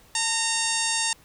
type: harmonic tone with a mistuned harmonic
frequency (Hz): 920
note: A#5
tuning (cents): -23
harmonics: 1 / 2 / 3 / 4 / 5 / 6 / 7 / 8 / 9 / 10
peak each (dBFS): -32 / -32 / -32 / -32 / -32 / -32 / -32 / -32 / -32 / -32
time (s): 0.15-1.13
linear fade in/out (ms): 2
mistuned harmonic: 1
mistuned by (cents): -46
effects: pink hiss -55 dBFS RMS until 1.24 s